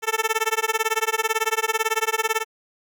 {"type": "tone with tremolo", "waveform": "10% pulse", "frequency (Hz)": 443.4, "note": "A4", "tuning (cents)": 13, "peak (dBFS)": -9, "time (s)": [0.02, 2.45], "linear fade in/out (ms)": 50, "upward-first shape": "sine", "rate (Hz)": 18, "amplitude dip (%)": 100, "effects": []}